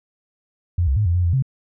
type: tone with pitch steps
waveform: sine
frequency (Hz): 87 / 67.3 / 105.3 / 85.9 / 89.4 / 85.8 / 132.9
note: F2 / C2 / G#2 / F2 / F2 / F2 / C3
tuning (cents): -6 / +49 / +24 / -28 / +41 / -30 / +27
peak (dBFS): -15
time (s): 0.78-1.424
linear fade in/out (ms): 5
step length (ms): 92
effects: none